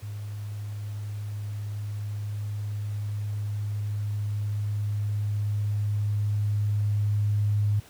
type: tone with level ramp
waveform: sine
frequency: 103.83 Hz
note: G#2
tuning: in tune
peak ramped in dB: -32 to -20 dBFS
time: 0.02-7.8 s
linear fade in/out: 10 ms
effects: pink hiss -52 dBFS RMS until 7.89 s + high-pass 60 Hz 12 dB/octave